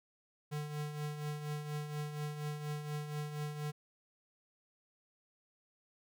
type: tone with tremolo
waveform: square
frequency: 149.3 Hz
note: D3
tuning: 29 cents sharp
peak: -36 dBFS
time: 0.51-3.72 s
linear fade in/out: 20 ms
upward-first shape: triangle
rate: 4.2 Hz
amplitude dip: 60%
effects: none